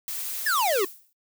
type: noise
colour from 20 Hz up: blue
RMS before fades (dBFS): -32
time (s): 0.08-0.81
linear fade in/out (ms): 0
type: exponential sweep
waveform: square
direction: down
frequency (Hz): 1819 to 354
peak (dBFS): -22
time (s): 0.46-0.85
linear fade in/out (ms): 5
type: noise with exponential decay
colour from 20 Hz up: violet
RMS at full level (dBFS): -31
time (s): 0.81-1.13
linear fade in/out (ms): 0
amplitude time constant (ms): 69
effects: noise-tail reverb RT60 0.1 s tail -25 dB re dry